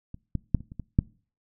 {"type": "clicks", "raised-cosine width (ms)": 5, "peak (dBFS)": [-26, -15, -8, -29, -29, -22, -6], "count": 7, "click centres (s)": [0.144, 0.353, 0.547, 0.606, 0.719, 0.797, 0.989], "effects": ["noise-tail reverb RT60 0.4 s tail -24 dB re dry"]}